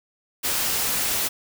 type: noise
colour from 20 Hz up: white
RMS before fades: -24 dBFS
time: 0.43-1.29 s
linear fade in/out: 20 ms
effects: none